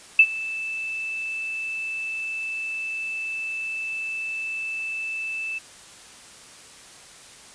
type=tone with ADSR envelope; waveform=sine; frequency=2637 Hz; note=E7; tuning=in tune; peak=-7 dBFS; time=0.19-5.59 s; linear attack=4 ms; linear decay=61 ms; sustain=-20 dB; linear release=13 ms; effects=white hiss -46 dBFS RMS until 7.54 s + resampled to 22050 Hz